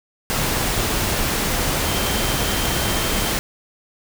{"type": "tone in noise", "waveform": "sine", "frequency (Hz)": 3136, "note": "G7", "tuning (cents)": 0, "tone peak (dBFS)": -31, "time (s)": [1.86, 3.31], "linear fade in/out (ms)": 0, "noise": "pink", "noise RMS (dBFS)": -21, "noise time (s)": [0.3, 3.39], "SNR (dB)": -13, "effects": []}